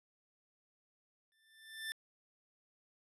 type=tone with exponential growth; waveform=25% pulse; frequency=1774 Hz; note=A6; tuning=14 cents sharp; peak=-33 dBFS; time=1.32-1.92 s; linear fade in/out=0 ms; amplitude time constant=130 ms; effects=resampled to 32000 Hz